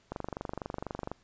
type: click train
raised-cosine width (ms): 1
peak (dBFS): -21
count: 25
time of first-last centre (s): 0.12-1.116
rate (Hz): 24.1
effects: pink hiss -66 dBFS RMS until 1.23 s + resampled to 16000 Hz